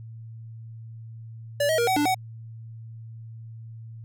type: tone with pitch steps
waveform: square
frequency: 577 / 635 / 471.9 / 755 / 293.7 / 751 Hz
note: D5 / D#5 / A#4 / F#5 / D4 / F#5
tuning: -31 / +35 / +21 / +35 / 0 / +26 cents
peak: -21 dBFS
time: 1.6-2.146 s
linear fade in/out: 5 ms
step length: 91 ms
effects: added 113 Hz sine -38 dBFS peak until 4.04 s